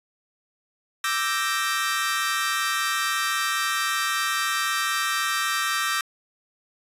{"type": "chord", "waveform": "sawtooth", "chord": "E half-diminished seventh", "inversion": "third", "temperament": "equal", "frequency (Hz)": [1174.7, 1318.5, 1568, 1864.7], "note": ["D6", "E6", "G6", "Bb6"], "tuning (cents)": [0, 0, 0, 0], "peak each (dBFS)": -25, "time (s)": [1.04, 6.01], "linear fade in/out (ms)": 2, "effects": ["resampled to 32000 Hz"]}